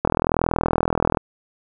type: click train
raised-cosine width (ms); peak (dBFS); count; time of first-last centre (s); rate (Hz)
1; -3; 47; 0.05-1.172; 41
effects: none